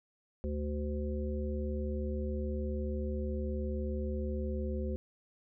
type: harmonic tone with a mistuned harmonic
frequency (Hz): 73.42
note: D2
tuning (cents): 0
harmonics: 1 / 3 / 5 / 7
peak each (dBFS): -34 / -39 / -41 / -42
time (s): 0.44-4.96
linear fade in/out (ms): 0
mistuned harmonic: 5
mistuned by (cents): +33
effects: none